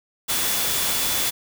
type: tone in noise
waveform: sine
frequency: 3447 Hz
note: A7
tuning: 36 cents flat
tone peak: -32 dBFS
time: 0.28-1.31 s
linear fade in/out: 20 ms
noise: white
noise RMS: -23 dBFS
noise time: 0.28-1.31 s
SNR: -12 dB
effects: none